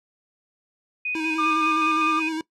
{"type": "tone with tremolo", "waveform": "sine", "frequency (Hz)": 2489, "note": "D#7", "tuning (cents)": 0, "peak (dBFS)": -24, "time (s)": [1.05, 2.29], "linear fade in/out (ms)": 5, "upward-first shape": "square", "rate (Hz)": 5.2, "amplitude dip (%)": 55}
{"type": "tone with vibrato", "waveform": "square", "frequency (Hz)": 318.2, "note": "D#4", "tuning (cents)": 39, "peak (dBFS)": -26, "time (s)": [1.15, 2.41], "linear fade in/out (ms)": 2, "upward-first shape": "square", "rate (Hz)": 9.8, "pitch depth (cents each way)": 25}
{"type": "tone", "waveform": "triangle", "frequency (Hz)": 1199, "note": "D6", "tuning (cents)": 36, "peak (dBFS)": -19, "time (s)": [1.38, 2.2], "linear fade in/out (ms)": 10}
{"effects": ["noise-tail reverb RT60 0.1 s tail -20 dB re dry", "low-pass 7000 Hz 12 dB/octave"]}